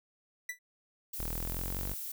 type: tone with exponential decay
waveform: 45% pulse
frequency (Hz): 1975.5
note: B6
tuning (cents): 0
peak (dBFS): -32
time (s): 0.49-0.59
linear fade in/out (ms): 5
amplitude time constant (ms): 21
type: noise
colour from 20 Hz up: violet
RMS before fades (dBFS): -40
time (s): 1.13-2.12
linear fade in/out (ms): 5
type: exponential sweep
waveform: sawtooth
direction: up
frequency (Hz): 38.58 to 49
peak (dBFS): -32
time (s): 1.19-1.94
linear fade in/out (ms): 10
effects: none